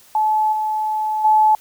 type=tone with level steps; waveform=sine; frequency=862 Hz; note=A5; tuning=36 cents flat; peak=-14 / -18 / -10 dBFS; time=0.15-1.55 s; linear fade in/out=2 ms; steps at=0.52 / 1.24 s; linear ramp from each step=10 ms; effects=white hiss -49 dBFS RMS until 1.6 s